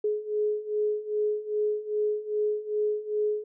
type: beating tone pair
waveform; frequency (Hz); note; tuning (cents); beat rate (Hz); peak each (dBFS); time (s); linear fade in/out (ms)
sine; 420.5 / 423; G#4 / G#4; +22 / +32; 2.5; -30 / -27; 0.04-3.44; 5
effects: none